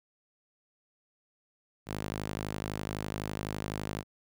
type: tone with high-pass filter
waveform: sawtooth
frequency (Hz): 51.91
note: G#1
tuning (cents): 0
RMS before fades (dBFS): -37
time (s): 1.86-4.04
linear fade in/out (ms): 50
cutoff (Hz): 120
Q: 0.69
effects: none